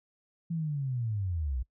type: linear sweep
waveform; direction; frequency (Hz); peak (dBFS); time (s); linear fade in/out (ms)
sine; down; 170 to 57.2; -29; 0.5-1.63; 10
effects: noise-tail reverb RT60 0.1 s tail -22 dB re dry